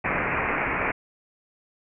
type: low-pass noise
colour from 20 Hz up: white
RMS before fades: -26 dBFS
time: 0.04-0.92 s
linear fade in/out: 10 ms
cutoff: 2500 Hz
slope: 96 dB/octave
effects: none